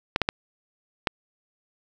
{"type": "clicks", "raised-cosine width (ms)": 0.3, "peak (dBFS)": -5, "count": 4, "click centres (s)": [0.161, 0.217, 0.289, 1.072], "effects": []}